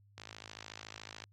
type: click train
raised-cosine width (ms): 0.2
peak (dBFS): -28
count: 58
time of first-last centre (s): 0.18-1.239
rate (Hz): 53.8
effects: added 101 Hz sine -62 dBFS peak until 1.32 s + AAC 32 kbps